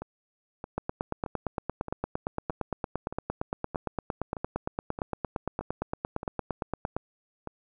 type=two click trains; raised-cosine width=1 ms; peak=-15 / -22 dBFS; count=55 / 13; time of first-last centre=0.78-6.966 / 0.02-7.473 s; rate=8.73 / 1.61 Hz; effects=none